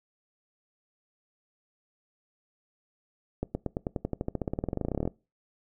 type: accelerating click train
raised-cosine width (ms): 2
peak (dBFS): -16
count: 29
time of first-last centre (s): 3.43-5.076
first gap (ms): 120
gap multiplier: 0.94
effects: noise-tail reverb RT60 0.3 s tail -23 dB re dry